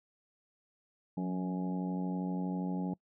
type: harmonic tone with a mistuned harmonic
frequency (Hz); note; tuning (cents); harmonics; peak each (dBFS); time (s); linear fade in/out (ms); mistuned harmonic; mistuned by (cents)
92.5; F#2; 0; 2 / 3 / 4 / 5 / 6 / 7 / 8 / 9; -33 / -38 / -48 / -48 / -51 / -51 / -56 / -46; 1.17-2.94; 5; 2; -44
effects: noise-tail reverb RT60 0.1 s tail -24 dB re dry